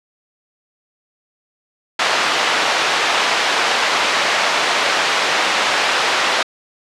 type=band-pass noise; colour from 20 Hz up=pink; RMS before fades=-17 dBFS; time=1.99-6.43 s; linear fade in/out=5 ms; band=710 to 4300 Hz; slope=12 dB/octave; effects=low-pass 9000 Hz 12 dB/octave